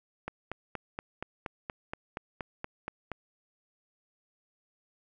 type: click train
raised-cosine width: 0.5 ms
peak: -20 dBFS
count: 13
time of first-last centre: 0.28-3.117 s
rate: 4.23 Hz
effects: none